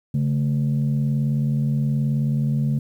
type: tone pair together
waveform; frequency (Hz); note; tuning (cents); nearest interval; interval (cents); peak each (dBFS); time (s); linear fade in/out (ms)
sine; 141.12 / 220; C#3 / A3; +31 / 0; minor sixth; 769; -18 / -23; 0.14-2.79; 5
effects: tanh soft clip ceiling -14 dBFS + 9-bit